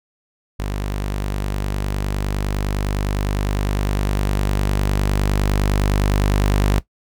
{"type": "tone with level ramp", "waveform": "sawtooth", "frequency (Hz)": 49.83, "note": "G1", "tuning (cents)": 29, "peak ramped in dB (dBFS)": [-18, -10], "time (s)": [0.59, 6.8], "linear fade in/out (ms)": 10, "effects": ["noise-tail reverb RT60 0.1 s tail -17 dB re dry"]}